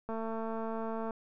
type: click train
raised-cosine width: 1 ms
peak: -25 dBFS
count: 229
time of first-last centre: 0.09-1.108 s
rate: 224 Hz
effects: none